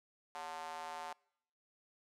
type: tone with high-pass filter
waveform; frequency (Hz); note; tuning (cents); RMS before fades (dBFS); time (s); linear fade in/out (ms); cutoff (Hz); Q
square; 80.7; E2; -36; -45; 0.35-1.13; 0; 820; 3.6
effects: noise-tail reverb RT60 0.8 s tail -26 dB re dry + low-pass 10000 Hz 12 dB/octave